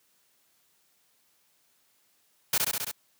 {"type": "noise with echo", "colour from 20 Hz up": "white", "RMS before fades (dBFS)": -24, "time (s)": [2.53, 2.58], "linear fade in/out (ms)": 5, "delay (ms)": 67, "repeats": 5, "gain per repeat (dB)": -2, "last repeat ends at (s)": 2.915, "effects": ["white hiss -68 dBFS RMS until 3.19 s", "high-pass 100 Hz 12 dB/octave"]}